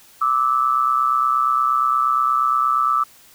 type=tone pair together; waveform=sine; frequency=1174.7 / 1303.2 Hz; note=D6 / E6; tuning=0 / -20 cents; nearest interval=major second; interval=180 cents; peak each=-18 / -18 dBFS; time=0.21-3.04 s; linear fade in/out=10 ms; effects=white hiss -49 dBFS RMS until 3.34 s